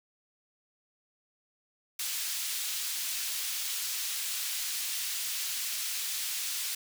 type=high-pass noise; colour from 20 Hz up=pink; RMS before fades=-34 dBFS; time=1.99-6.75 s; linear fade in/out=5 ms; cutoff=3300 Hz; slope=12 dB/octave; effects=none